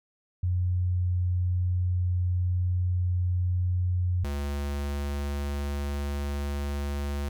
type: tone pair in turn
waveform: sine / square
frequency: 89.9 / 71.33 Hz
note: F#2 / D2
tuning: -49 / -50 cents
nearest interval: major third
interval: 401 cents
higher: first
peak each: -23 / -29 dBFS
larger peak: first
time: 0.43-4.24 / 4.24-7.29 s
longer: first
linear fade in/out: 5 ms
effects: none